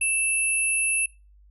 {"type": "tone pair together", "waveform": "sine", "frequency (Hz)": [2645, 10595], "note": ["E7", "E9"], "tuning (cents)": [5, 8], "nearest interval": "2 octaves", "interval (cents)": 2403, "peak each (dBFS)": -24, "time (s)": [0.01, 1.06], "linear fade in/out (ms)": 5, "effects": ["noise-tail reverb RT60 0.3 s tail -23 dB re dry", "added 50 Hz sine -51 dBFS peak until 1.5 s"]}